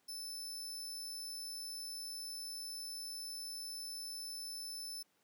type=tone; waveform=sawtooth; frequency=5274 Hz; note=E8; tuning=in tune; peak=-40 dBFS; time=0.08-5.03 s; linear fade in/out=10 ms; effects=pink hiss -75 dBFS RMS until 5.23 s + high-pass 200 Hz 12 dB/octave